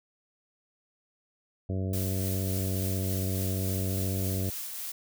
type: harmonic tone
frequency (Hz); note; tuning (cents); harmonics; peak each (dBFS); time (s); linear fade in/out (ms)
94.7; F#2; +41; 1 / 2 / 3 / 4 / 5 / 6 / 7; -29 / -35 / -39 / -41 / -43 / -45 / -46; 1.69-4.5; 5
type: noise with tremolo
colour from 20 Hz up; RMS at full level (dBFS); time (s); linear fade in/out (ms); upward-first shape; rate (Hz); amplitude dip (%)
blue; -36; 1.93-4.92; 5; triangle; 3.5; 30
effects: none